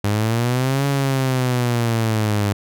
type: linear two-way sweep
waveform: sawtooth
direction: up then down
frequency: 100.3 to 141 to 100.3 Hz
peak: -13 dBFS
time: 0.04-2.53 s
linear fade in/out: 5 ms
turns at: 0.86 s
effects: none